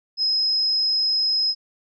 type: tone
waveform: sine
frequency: 5110 Hz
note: D#8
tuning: 45 cents sharp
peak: -18 dBFS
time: 0.17-1.55 s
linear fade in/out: 50 ms
effects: none